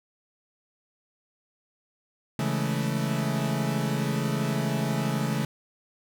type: chord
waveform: 40% pulse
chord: A major seventh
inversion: first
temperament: equal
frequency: 138.59 / 164.81 / 207.7 / 220 Hz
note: C#3 / E3 / G#3 / A3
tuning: 0 / 0 / 0 / 0 cents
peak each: -28 / -30 / -33 / -30 dBFS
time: 2.39-5.45 s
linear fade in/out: 2 ms
effects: none